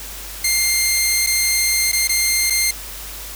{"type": "tone with dropouts", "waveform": "10% pulse", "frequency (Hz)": 2106, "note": "C7", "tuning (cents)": 11, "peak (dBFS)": -6, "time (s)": [0.44, 2.71], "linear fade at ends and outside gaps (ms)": 5, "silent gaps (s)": [[1.264, 1.27], [1.917, 1.929], [2.075, 2.092], [2.5, 2.504]], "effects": ["added 50 Hz sine -36 dBFS peak until 3.35 s", "white hiss -33 dBFS RMS until 3.35 s"]}